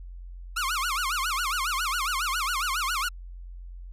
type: tone with vibrato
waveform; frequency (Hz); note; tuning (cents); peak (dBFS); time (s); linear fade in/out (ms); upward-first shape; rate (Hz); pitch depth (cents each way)
sawtooth; 1244.5; D#6; 0; -22; 0.56-3.09; 10; sine; 7.3; 300
effects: added 44 Hz sine -38 dBFS peak until 3.92 s + resampled to 32000 Hz